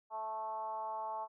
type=tone with frequency modulation; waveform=sine; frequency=876 Hz; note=A5; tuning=8 cents flat; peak=-37 dBFS; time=0.1-1.28 s; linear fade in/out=50 ms; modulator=220 Hz; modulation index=0.89; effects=none